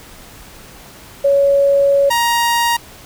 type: tone pair in turn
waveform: sine / sawtooth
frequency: 559 / 940.1 Hz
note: C#5 / A#5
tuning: +14 / +14 cents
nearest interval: major sixth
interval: 900 cents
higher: second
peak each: -9 dBFS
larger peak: neither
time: 1.24-2.1 / 2.1-2.77 s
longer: first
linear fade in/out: 10 ms
effects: pink hiss -39 dBFS RMS until 3.05 s